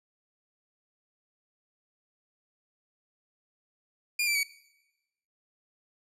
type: tone with pitch steps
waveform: sawtooth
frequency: 2414 / 2339 / 2265 Hz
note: D7 / D7 / C#7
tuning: +47 / -8 / +37 cents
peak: -22 dBFS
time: 4.19-4.433 s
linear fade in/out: 5 ms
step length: 81 ms
effects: noise-tail reverb RT60 1.0 s tail -21 dB re dry + resampled to 32000 Hz